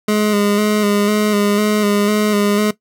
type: tone with vibrato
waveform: 25% pulse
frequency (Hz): 208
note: G#3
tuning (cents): +3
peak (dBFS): -9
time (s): 0.08-2.71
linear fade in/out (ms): 5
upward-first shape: square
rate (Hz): 2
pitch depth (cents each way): 27
effects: noise-tail reverb RT60 0.1 s tail -17 dB re dry